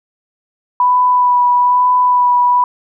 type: tone with vibrato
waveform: sine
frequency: 987.8 Hz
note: B5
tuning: in tune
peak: -8 dBFS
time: 0.8-2.64 s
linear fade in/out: 2 ms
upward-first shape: sine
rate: 1.1 Hz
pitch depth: 15 cents each way
effects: none